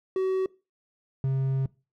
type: tone pair in turn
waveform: triangle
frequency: 377.8 / 133.91 Hz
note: F#4 / C3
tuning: +36 / +41 cents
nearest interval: octave + tritone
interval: 1795 cents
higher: first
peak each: -21 dBFS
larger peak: neither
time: 0.16-0.46 / 1.24-1.66 s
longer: second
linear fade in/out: 2 ms
effects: noise-tail reverb RT60 0.3 s tail -22 dB re dry